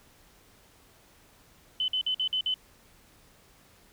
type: tone bursts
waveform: sine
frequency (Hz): 3031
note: F#7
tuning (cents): +41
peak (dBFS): -25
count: 6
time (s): 1.8-2.541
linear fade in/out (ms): 2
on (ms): 81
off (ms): 51
effects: pink hiss -59 dBFS RMS until 3.92 s